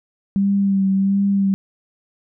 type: tone with vibrato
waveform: sine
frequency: 196 Hz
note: G3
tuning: in tune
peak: -14 dBFS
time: 0.36-1.54 s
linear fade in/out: 0 ms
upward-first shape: sine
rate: 1.4 Hz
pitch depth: 28 cents each way
effects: none